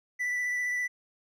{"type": "tone with vibrato", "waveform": "triangle", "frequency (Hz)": 1975.5, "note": "B6", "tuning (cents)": 0, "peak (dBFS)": -26, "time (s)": [0.19, 0.88], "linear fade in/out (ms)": 20, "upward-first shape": "sine", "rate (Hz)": 15, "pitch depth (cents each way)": 14, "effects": []}